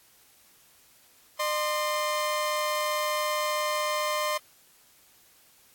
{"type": "tone pair together", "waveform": "sawtooth", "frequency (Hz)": [605.9, 1046.5], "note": ["D#5", "C6"], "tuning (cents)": [-46, 0], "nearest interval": "major sixth", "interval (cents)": 946, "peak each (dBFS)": -25, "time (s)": [1.39, 4.38], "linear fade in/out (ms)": 10, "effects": ["white hiss -59 dBFS RMS until 5.74 s", "AAC 64 kbps"]}